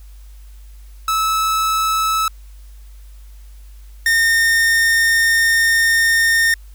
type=tone pair in turn; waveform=45% pulse; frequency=1303 / 1826.8 Hz; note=E6 / A#6; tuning=-20 / -36 cents; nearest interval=tritone; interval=584 cents; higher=second; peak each=-15 / -12 dBFS; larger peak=second; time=1.08-2.28 / 4.06-6.54 s; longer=second; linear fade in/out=2 ms; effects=added 50 Hz sine -36 dBFS peak until 6.74 s + white hiss -54 dBFS RMS until 6.74 s